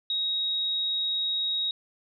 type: tone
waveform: sine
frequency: 3786 Hz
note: A#7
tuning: 26 cents sharp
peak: -25 dBFS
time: 0.1-1.71 s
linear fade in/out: 2 ms
effects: none